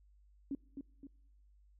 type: tone with echo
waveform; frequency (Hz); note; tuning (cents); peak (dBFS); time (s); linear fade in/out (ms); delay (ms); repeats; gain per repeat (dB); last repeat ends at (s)
sine; 277.2; C#4; 0; -35; 0.51-0.55; 2; 260; 2; -6; 1.07
effects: noise-tail reverb RT60 1.0 s tail -26 dB re dry + added 50 Hz sine -62 dBFS peak until 1.79 s